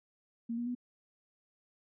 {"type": "tone with pitch steps", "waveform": "sine", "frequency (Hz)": [232, 238.8, 245.8], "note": ["A#3", "A#3", "B3"], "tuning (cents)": [-8, 42, -8], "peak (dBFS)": -33, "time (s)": [0.49, 0.751], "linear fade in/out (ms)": 10, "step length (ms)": 87, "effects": []}